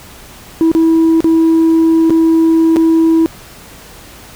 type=tone with dropouts; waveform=sine; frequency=325.8 Hz; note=E4; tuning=20 cents flat; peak=-4 dBFS; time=0.61-3.26 s; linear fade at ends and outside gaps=0 ms; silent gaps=0.716-0.75 / 1.205-1.244 / 2.097-2.105 / 2.761-2.767 s; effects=tanh soft clip ceiling -5 dBFS + pink hiss -36 dBFS RMS until 4.35 s